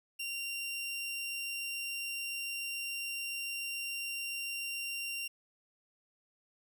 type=tone; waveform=sawtooth; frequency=2767 Hz; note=F7; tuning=17 cents flat; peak=-33 dBFS; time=0.19-5.28 s; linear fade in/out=10 ms; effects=none